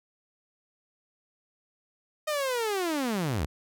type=linear sweep; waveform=sawtooth; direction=down; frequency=622.3 to 59 Hz; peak=-23 dBFS; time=2.27-3.46 s; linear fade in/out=10 ms; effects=none